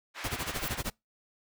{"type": "band-pass noise", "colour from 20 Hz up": "white", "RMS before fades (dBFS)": -41, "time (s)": [0.14, 0.8], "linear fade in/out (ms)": 50, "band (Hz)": [720, 2700], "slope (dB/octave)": 12}
{"type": "noise with tremolo", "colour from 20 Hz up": "pink", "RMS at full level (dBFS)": -32, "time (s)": [0.24, 0.9], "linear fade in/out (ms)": 0, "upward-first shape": "sine", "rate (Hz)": 13, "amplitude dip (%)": 100}
{"type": "noise with exponential growth", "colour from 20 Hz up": "violet", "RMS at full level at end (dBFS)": -34, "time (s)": [0.48, 0.68], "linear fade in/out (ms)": 0, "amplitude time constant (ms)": 42}
{"effects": ["noise-tail reverb RT60 0.2 s tail -26 dB re dry"]}